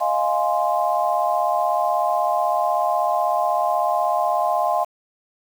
sine chord, F minor seventh, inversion third, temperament equal, 622.3 / 698.5 / 830.6 / 1046.5 Hz, Eb5 / F5 / Ab5 / C6, 0 / 0 / 0 / 0 cents, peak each -24 / -21 / -24 / -24 dBFS, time 0-4.85 s, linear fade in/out 20 ms, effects 7-bit

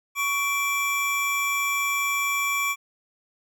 square tone pair together, 1119 / 2340 Hz, C#6 / D7, +16 / -7 cents, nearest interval octave + minor second, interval 1277 cents, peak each -28 / -25 dBFS, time 0.15-2.76 s, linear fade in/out 50 ms, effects none

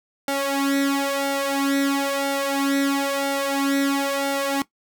sawtooth tone with flanger, 277.2 Hz, C#4, in tune, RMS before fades -22 dBFS, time 0.28-4.62 s, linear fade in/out 2 ms, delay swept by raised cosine 1.4 to 3.1 ms, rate 1 Hz, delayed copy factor +0.8, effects noise-tail reverb RT60 0.1 s tail -17 dB re dry

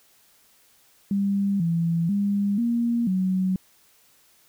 sine tone with pitch steps, 198.9 / 167.4 / 201.6 / 235.4 / 186.8 Hz, G3 / E3 / G3 / A#3 / F#3, +25 / +27 / +49 / +17 / +17 cents, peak -20 dBFS, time 1.11-3.56 s, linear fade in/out 2 ms, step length 490 ms, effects white hiss -59 dBFS RMS until 4.48 s

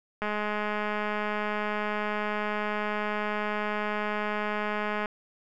click train, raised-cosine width 0.5 ms, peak -16 dBFS, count 1017, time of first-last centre 0.22-5.058 s, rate 210 Hz, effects none

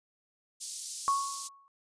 pink high-pass noise, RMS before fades -38 dBFS, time 0.6-1.49 s, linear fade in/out 20 ms, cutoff 5000 Hz, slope 24 dB/octave
sine tone with exponential decay, 1106 Hz, C#6, 4 cents flat, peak -22 dBFS, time 1.08-1.68 s, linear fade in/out 0 ms, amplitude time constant 130 ms
effects resampled to 22050 Hz

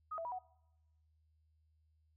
sine tone with pitch steps, 1253 / 662 / 971 / 741 Hz, D#6 / E5 / B5 / F#5, +12 / +7 / -30 / +2 cents, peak -39 dBFS, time 0.11-0.39 s, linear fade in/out 10 ms, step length 70 ms, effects noise-tail reverb RT60 1.0 s tail -24 dB re dry + added 78 Hz sine -70 dBFS peak until 2.16 s

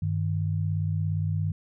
sine tone pair together, 98 / 155.34 Hz, G2 / D#3, 0 / -2 cents, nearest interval minor sixth, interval 798 cents, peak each -26 / -28 dBFS, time 0.02-1.52 s, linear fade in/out 5 ms, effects none

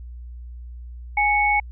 sine tone pair together, 830.6 / 2214 Hz, G#5 / C#7, 0 / -3 cents, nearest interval octave + perfect fourth, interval 1697 cents, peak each -19 dBFS, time 1.17-1.6 s, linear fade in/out 5 ms, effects added 60 Hz sine -34 dBFS peak until 1.71 s

